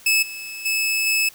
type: tone with level steps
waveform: sawtooth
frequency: 2603 Hz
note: E7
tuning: 22 cents flat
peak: -12 / -28 / -16 / -14 dBFS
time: 0.06-1.29 s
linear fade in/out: 5 ms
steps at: 0.22 / 0.65 / 1.06 s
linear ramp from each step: 10 ms
effects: white hiss -47 dBFS RMS until 1.34 s